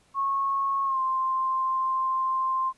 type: tone with pitch glide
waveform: sine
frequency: 1096 to 1048.9 Hz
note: C#6 to C6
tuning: -20 to +4 cents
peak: -23 dBFS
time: 0.14-2.73 s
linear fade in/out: 50 ms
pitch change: -76 cents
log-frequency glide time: 0.85-0.99 s
effects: pink hiss -63 dBFS RMS until 2.77 s + resampled to 24000 Hz